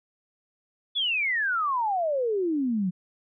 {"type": "exponential sweep", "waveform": "sine", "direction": "down", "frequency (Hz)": [3500, 174.61], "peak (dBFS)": -23, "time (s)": [0.95, 2.91], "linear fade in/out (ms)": 20, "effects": []}